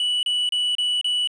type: tone bursts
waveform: triangle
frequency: 2954 Hz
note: F#7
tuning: 3 cents flat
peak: -18 dBFS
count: 5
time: 0-1.274 s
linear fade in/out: 2 ms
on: 230 ms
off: 31 ms
effects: resampled to 22050 Hz + 9-bit